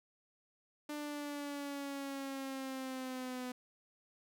sawtooth linear sweep, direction down, 297.5 to 250 Hz, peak -36 dBFS, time 0.89-3.52 s, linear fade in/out 5 ms, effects none

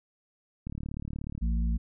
click train, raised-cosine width 5 ms, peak -24 dBFS, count 27, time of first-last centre 0.67-1.378 s, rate 36.7 Hz
harmonic tone, 56.6 Hz, A1, 50 cents sharp, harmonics 1 / 3 / 4, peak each -25 / -35 / -37 dBFS, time 1.41-1.78 s, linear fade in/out 20 ms
effects none

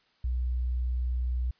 sine tone, 61.74 Hz, B1, in tune, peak -26 dBFS, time 0.24-1.51 s, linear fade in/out 5 ms, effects white hiss -67 dBFS RMS until 1.59 s + resampled to 11025 Hz

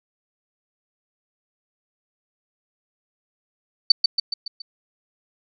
sine tone with echo, 4553 Hz, C#8, 45 cents sharp, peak -7 dBFS, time 3.9-3.92 s, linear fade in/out 5 ms, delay 140 ms, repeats 5, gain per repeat -5 dB, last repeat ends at 4.62 s, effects none

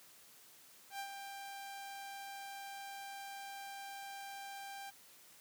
sawtooth tone with ADSR envelope, 791 Hz, G5, 15 cents sharp, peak -36 dBFS, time 0.9-4.91 s, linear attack 93 ms, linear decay 77 ms, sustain -6 dB, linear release 19 ms, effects white hiss -61 dBFS RMS until 5.4 s + high-pass 100 Hz 12 dB/octave

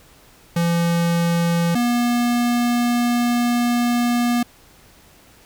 square tone pair in turn, 170 / 240.4 Hz, F3 / B3, -46 / -46 cents, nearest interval tritone, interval 600 cents, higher second, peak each -17 dBFS, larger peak neither, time 0.56-1.75 / 1.75-4.43 s, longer second, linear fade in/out 5 ms, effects pink hiss -50 dBFS RMS until 5.45 s

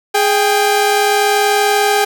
sawtooth tone pair together, 415.6 / 790.9 Hz, G#4 / G5, +1 / +15 cents, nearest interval major seventh, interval 1114 cents, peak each -10 dBFS, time 0.14-2.05 s, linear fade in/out 10 ms, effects none

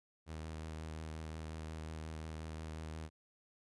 sawtooth tone with vibrato, 79 Hz, D#2, 27 cents sharp, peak -39 dBFS, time 0.26-3.1 s, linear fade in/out 50 ms, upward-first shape triangle, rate 5.6 Hz, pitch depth 23 cents each way, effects resampled to 24000 Hz

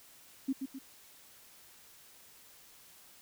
sine tone with echo, 267 Hz, C4, 35 cents sharp, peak -28 dBFS, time 0.48-0.53 s, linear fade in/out 10 ms, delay 130 ms, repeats 2, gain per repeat -6 dB, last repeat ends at 0.79 s, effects white hiss -58 dBFS RMS until 3.21 s

